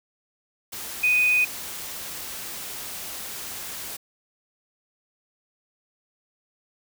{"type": "tone in noise", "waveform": "sine", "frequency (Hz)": 2489, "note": "D#7", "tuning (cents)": 0, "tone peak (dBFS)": -17, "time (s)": [1.03, 1.45], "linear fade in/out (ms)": 10, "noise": "white", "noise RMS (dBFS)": -35, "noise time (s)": [0.72, 3.97], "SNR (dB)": 15, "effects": []}